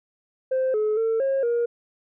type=tone with pitch steps; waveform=sine; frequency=521 / 427.8 / 450.2 / 541 / 472.9 Hz; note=C5 / A4 / A4 / C#5 / A#4; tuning=-7 / -49 / +40 / -42 / +25 cents; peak=-18 dBFS; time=0.51-1.66 s; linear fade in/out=10 ms; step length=230 ms; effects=tanh soft clip ceiling -18 dBFS